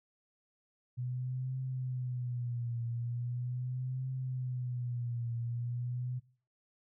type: tone with vibrato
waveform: sine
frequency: 123.7 Hz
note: B2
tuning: 3 cents sharp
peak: -34 dBFS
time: 0.97-6.2 s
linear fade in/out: 20 ms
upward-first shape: triangle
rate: 0.4 Hz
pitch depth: 97 cents each way
effects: noise-tail reverb RT60 0.4 s tail -19 dB re dry